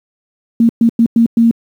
sine tone bursts at uneven times, 230.9 Hz, A#3, 16 cents flat, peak -5 dBFS, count 5, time 0.6-0.69 / 0.81-0.89 / 0.99-1.06 / 1.16-1.26 / 1.37-1.51 s, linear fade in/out 2 ms, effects high-pass 150 Hz 12 dB/octave + 7-bit

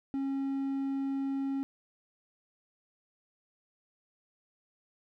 triangle tone, 272.7 Hz, C#4, 28 cents flat, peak -28 dBFS, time 0.14-1.63 s, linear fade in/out 0 ms, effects none

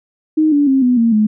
sine tone with pitch steps, 311.1 / 288.6 / 267.7 / 248.4 / 230.4 / 213.7 Hz, D#4 / D4 / C4 / B3 / A#3 / G#3, 0 / -30 / +40 / +10 / -20 / +50 cents, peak -9 dBFS, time 0.37-1.27 s, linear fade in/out 10 ms, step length 150 ms, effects none

